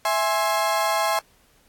35% pulse chord, E augmented, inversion none, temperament equal with one note detuned, 659.3 / 830.6 / 1059.3 Hz, E5 / G#5 / B#5, 0 / 0 / +21 cents, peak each -23 dBFS, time 0.05-1.19 s, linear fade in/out 2 ms, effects pink hiss -59 dBFS RMS until 1.68 s + AAC 64 kbps

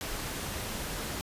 pink noise, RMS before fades -36 dBFS, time 0.01-1.21 s, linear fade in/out 0 ms, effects resampled to 32000 Hz

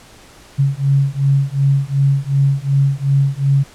sine beating tone pair, 137.1 / 139.8 Hz, C#3 / C#3, -19 / +15 cents, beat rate 2.7 Hz, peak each -15 dBFS, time 0.58-3.64 s, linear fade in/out 20 ms, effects pink hiss -43 dBFS RMS until 3.74 s + low-pass 10000 Hz 12 dB/octave

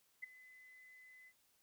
sine tone with ADSR envelope, 2020 Hz, B6, 39 cents sharp, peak -40 dBFS, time 0.22-1.33 s, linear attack 17 ms, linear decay 11 ms, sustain -18 dB, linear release 58 ms, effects white hiss -75 dBFS RMS until 1.62 s

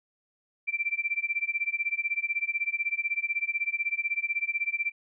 sine tone with tremolo, 2349 Hz, D7, in tune, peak -23 dBFS, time 0.67-4.92 s, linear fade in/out 20 ms, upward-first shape sine, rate 16 Hz, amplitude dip 95%, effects none

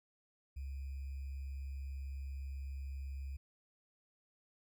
sine tone with sample-and-hold, 68.1 Hz, C#2, 30 cents flat, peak -40 dBFS, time 0.56-3.37 s, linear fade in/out 10 ms, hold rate 2450 Hz, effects none

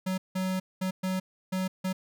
square tone bursts at uneven times, 186.9 Hz, F#3, 18 cents sharp, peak -28 dBFS, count 6, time 0.06-0.18 / 0.35-0.6 / 0.81-0.91 / 1.03-1.2 / 1.52-1.68 / 1.84-1.93 s, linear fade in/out 10 ms, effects none

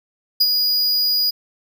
square tone with ADSR envelope, 4904 Hz, D#8, 26 cents flat, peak -11 dBFS, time 0.4-1.31 s, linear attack 11 ms, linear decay 44 ms, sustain -5 dB, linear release 16 ms, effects none

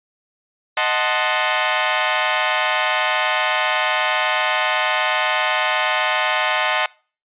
15% pulse chord, D# diminished seventh, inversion none, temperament equal, 622.3 / 740 / 880 / 1046.5 Hz, D#5 / F#5 / A5 / C6, 0 / 0 / 0 / 0 cents, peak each -16 dBFS, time 0.77-6.86 s, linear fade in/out 2 ms, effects noise-tail reverb RT60 0.4 s tail -25 dB re dry + resampled to 8000 Hz

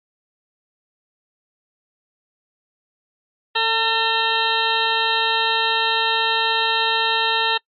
harmonic tone with a mistuned harmonic, 450 Hz, A4, 39 cents sharp, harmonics 1 / 2 / 3 / 4 / 6 / 7 / 8 / 9, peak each -28 / -22 / -27 / -24 / -25 / -25 / -24 / -28 dBFS, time 3.55-7.58 s, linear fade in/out 10 ms, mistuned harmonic 8, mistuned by +71 cents, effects noise-tail reverb RT60 0.1 s tail -26 dB re dry + MP3 32 kbps

